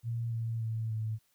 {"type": "tone with pitch steps", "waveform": "sine", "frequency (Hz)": [116.54, 114.27, 112.05, 109.87], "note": ["A#2", "A#2", "A2", "A2"], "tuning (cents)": [0, -34, 32, -2], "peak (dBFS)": -31, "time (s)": [0.03, 1.19], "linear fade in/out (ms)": 50, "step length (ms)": 290, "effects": ["white hiss -72 dBFS RMS until 1.34 s"]}